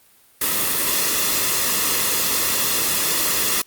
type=noise with comb filter; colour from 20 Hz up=white; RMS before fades=-20 dBFS; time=0.41-3.62 s; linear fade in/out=5 ms; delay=1.3 ms; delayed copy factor=-0.5; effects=white hiss -54 dBFS RMS until 3.66 s + Opus 32 kbps